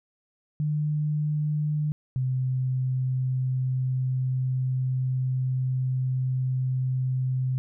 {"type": "tone pair in turn", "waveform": "sine", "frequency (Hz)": [150.4, 129.2], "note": ["D3", "C3"], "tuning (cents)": [42, -21], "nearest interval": "minor third", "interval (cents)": 263, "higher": "first", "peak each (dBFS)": -23, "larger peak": "neither", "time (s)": [[0.6, 1.92], [2.16, 7.58]], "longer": "second", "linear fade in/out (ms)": 0, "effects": []}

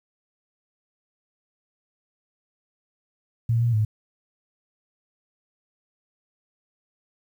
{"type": "tone with pitch steps", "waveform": "sine", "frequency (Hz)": [115.7, 118.3, 107.9], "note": ["A#2", "A#2", "A2"], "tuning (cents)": [-13, 26, -33], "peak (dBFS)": -18, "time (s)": [3.49, 3.85], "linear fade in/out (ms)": 5, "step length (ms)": 120, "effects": ["9-bit"]}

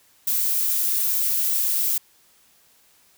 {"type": "noise", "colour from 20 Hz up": "violet", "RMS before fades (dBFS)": -22, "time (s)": [0.27, 1.98], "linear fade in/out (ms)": 5, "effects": ["white hiss -58 dBFS RMS until 3.17 s"]}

